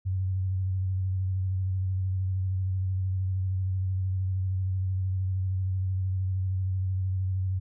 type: tone with vibrato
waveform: sine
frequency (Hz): 94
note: F#2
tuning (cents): +28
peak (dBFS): -25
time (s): 0.05-7.6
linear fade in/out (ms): 20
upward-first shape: square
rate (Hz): 13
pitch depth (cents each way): 23
effects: none